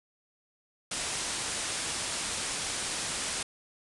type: low-pass noise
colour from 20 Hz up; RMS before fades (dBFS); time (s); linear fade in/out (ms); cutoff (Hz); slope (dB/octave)
white; -34; 0.91-3.43; 5; 10000; 96
effects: none